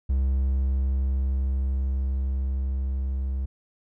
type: tone with level ramp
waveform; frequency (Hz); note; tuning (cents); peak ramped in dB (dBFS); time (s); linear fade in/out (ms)
triangle; 66.4; C2; +26; -18 to -23; 0.09-3.46; 10
effects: none